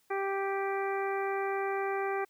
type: harmonic tone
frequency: 392 Hz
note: G4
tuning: in tune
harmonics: 1 / 2 / 3 / 4 / 5 / 6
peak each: -32 / -35 / -39 / -41 / -42 / -44 dBFS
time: 0.1-2.25 s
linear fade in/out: 10 ms
effects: white hiss -70 dBFS RMS until 2.29 s + high-pass 60 Hz 12 dB/octave